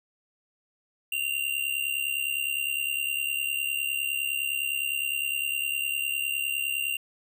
square tone with amplitude modulation, 2778 Hz, F7, 10 cents flat, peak -24 dBFS, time 1.12-6.97 s, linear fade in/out 5 ms, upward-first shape sine, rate 69.8 Hz, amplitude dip 75%, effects none

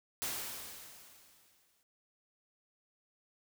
white noise with exponential decay, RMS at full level -36 dBFS, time 0.22-1.83 s, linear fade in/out 0 ms, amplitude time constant 350 ms, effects none

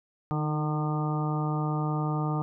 harmonic tone with a mistuned harmonic, 151.6 Hz, D#3, 45 cents flat, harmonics 1 / 2 / 3 / 4 / 5 / 6 / 7 / 8, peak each -27 / -34 / -39 / -43 / -37 / -39 / -44 / -37 dBFS, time 0.31-2.42 s, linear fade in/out 0 ms, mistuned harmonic 2, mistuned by +29 cents, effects none

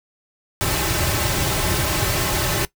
pink noise with comb filter, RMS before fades -21 dBFS, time 0.61-2.65 s, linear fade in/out 0 ms, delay 4.2 ms, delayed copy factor -0.7, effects noise-tail reverb RT60 0.1 s tail -18 dB re dry

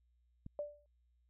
click, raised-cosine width 5 ms, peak -35 dBFS, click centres 0.464 s
sine tone with exponential decay, 587.3 Hz, D5, in tune, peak -34 dBFS, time 0.59-0.86 s, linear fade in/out 1 ms, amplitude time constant 58 ms
effects added 60 Hz sine -70 dBFS peak until 1.29 s

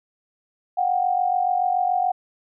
sine tone pair together, 726 / 773 Hz, F#5 / G5, -33 / -24 cents, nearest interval minor second, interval 109 cents, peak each -20 / -23 dBFS, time 0.77-2.12 s, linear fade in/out 10 ms, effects none

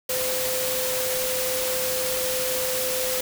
sine tone in noise, 512 Hz, C5, 38 cents flat, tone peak -27 dBFS, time 0.09-3.21 s, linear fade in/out 5 ms, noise white, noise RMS -27 dBFS, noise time 0.09-3.21 s, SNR -3 dB, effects none

